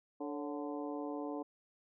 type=harmonic tone with a mistuned harmonic; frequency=146.6 Hz; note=D3; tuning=3 cents flat; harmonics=2 / 3 / 4 / 5 / 6 / 7; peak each=-40 / -44 / -46 / -48 / -50 / -51 dBFS; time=0.2-1.43 s; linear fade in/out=10 ms; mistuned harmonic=4; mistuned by=-81 cents; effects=none